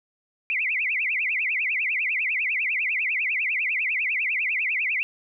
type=tone with vibrato; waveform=sine; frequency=2319 Hz; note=D7; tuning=22 cents flat; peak=-22 dBFS; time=0.5-5.03 s; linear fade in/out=0 ms; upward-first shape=triangle; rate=10 Hz; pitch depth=300 cents each way; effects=none